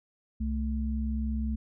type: tone pair together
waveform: sine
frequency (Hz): 65.41 / 220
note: C2 / A3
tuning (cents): 0 / 0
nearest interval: octave + major sixth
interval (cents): 2100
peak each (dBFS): -29 / -32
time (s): 0.4-1.56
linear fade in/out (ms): 10
effects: none